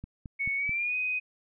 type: click train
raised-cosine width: 5 ms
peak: -27 dBFS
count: 4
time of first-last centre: 0.04-0.694 s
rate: 4.59 Hz
type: tone with pitch glide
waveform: sine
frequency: 2217 to 2503 Hz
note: C#7 to D#7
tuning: 0 to +10 cents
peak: -27 dBFS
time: 0.39-1.2 s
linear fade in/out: 20 ms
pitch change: +210 cents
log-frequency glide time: 0.57-0.95 s
effects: none